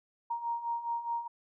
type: beating tone pair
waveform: sine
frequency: 933 / 937.8 Hz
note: A#5 / A#5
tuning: +1 / +10 cents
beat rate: 4.8 Hz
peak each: -38 / -33 dBFS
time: 0.3-1.28 s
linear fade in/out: 10 ms
effects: none